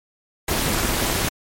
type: noise with amplitude modulation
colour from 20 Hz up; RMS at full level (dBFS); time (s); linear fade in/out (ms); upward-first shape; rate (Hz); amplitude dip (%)
pink; -18; 0.48-1.29; 5; sine; 299; 85
effects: MP3 64 kbps